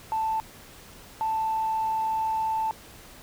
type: tone pair in turn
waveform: sine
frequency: 883 / 883 Hz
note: A5 / A5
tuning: +6 / +6 cents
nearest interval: unison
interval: 0 cents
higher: neither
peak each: -23 dBFS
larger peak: neither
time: 0.12-0.4 / 1.21-2.71 s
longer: second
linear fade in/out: 0 ms
effects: tanh soft clip ceiling -19 dBFS + pink hiss -48 dBFS RMS until 3.22 s